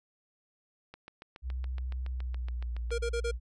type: click train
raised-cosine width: 0.3 ms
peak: -30 dBFS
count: 15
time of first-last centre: 0.94-2.906 s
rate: 7.12 Hz
type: tone with pitch glide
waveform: sine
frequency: 63.4 to 58.81 Hz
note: B1 to A#1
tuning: +46 to +16 cents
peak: -32 dBFS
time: 1.42-3.4 s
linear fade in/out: 50 ms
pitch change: -130 cents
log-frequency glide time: 2.08-2.8 s
type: tone bursts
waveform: square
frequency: 470 Hz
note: A#4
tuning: 14 cents sharp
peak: -31 dBFS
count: 4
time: 2.91-3.314 s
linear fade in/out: 10 ms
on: 74 ms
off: 36 ms
effects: resampled to 22050 Hz